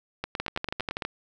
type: two click trains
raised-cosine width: 0.3 ms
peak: -13 / -14 dBFS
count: 9 / 8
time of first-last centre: 0.4-1.05 / 0.24-1.022 s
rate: 12.3 / 8.95 Hz
effects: none